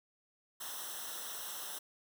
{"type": "noise with comb filter", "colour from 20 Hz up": "white", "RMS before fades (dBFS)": -43, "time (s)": [0.6, 1.79], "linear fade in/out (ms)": 10, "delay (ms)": 0.43, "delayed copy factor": -0.9, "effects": []}